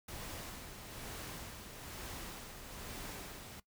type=noise with tremolo; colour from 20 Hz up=pink; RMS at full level=-45 dBFS; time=0.08-3.6 s; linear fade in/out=5 ms; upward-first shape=sine; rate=1.1 Hz; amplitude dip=45%; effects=noise-tail reverb RT60 0.1 s tail -19 dB re dry